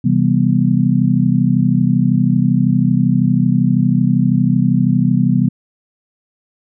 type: chord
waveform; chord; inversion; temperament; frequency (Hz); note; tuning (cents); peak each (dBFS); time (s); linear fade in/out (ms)
sine; C major seventh; none; just; 130.81 / 163.52 / 196.22 / 245.3; C3 / E3 / G3 / B3; 0 / -14 / +2 / -12; -16; 0.04-5.49; 10
effects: none